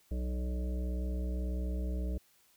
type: harmonic tone with a mistuned harmonic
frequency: 61.74 Hz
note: B1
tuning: in tune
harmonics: 1 / 3 / 5 / 7 / 9 / 10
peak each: -32 / -42 / -46 / -49 / -51 / -52 dBFS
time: 0.11-2.18 s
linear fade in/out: 5 ms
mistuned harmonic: 3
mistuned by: +25 cents
effects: white hiss -67 dBFS RMS until 2.56 s